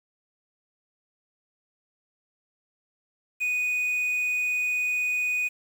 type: tone with quantisation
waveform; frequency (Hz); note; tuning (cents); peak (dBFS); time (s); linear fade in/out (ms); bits
triangle; 2481; D#7; -6; -22; 3.4-5.49; 20; 8
effects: none